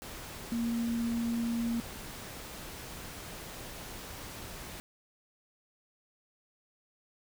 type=tone in noise; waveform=sine; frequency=233.1 Hz; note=A#3; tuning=in tune; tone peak=-29 dBFS; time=0.52-1.8 s; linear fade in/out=0 ms; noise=pink; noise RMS=-44 dBFS; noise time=0.02-4.8 s; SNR=+12 dB; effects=none